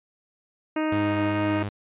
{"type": "harmonic tone", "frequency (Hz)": 311.1, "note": "D#4", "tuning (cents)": 0, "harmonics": [1, 2, 3, 4, 5, 6, 7, 8, 9], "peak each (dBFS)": [-24, -30, -34, -36, -38, -40, -41, -42, -43], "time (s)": [0.76, 1.63], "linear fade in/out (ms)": 5}
{"type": "tone with vibrato", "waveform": "sawtooth", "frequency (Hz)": 102.3, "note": "G#2", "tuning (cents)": -26, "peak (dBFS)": -24, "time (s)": [0.92, 1.69], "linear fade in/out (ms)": 5, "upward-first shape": "sine", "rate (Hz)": 2.6, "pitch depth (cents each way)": 14}
{"effects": ["resampled to 8000 Hz"]}